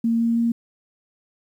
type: tone with pitch steps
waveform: sine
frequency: 230 / 231.5 / 232.9 Hz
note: A#3 / A#3 / A#3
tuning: -23 / -12 / -1 cents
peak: -17 dBFS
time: 0.04-0.52 s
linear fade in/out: 5 ms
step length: 160 ms
effects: 9-bit